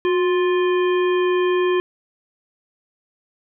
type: harmonic tone with a mistuned harmonic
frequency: 350.1 Hz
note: F4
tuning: 4 cents sharp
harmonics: 1 / 3 / 5 / 7 / 9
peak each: -16 / -26 / -30 / -33 / -35 dBFS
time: 0.05-1.8 s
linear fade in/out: 0 ms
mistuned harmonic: 1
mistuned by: +62 cents
effects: none